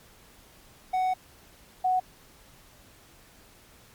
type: tone pair in turn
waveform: triangle / sine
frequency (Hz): 744 / 740.2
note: F#5 / F#5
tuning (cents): +9 / 0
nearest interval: unison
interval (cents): 9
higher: first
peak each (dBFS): -21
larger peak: neither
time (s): 0.93-1.14 / 1.84-2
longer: first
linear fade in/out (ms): 10
effects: pink hiss -55 dBFS RMS until 3.94 s + MP3 96 kbps